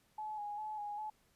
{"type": "tone with vibrato", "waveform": "sine", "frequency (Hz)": 842, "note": "G#5", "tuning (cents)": 24, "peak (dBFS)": -39, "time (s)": [0.18, 1.1], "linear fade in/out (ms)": 5, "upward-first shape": "square", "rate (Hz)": 2.5, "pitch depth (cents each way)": 31, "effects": ["pink hiss -72 dBFS RMS until 1.35 s", "resampled to 32000 Hz"]}